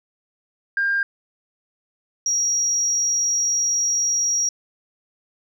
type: tone pair in turn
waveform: sine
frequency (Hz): 1602 / 5686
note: G6 / F8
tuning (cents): +37 / +30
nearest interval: octave + minor seventh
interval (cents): 2193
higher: second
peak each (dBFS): -17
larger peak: neither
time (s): 0.77-1.03 / 2.26-4.49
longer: second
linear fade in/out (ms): 2
effects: tanh soft clip ceiling -13 dBFS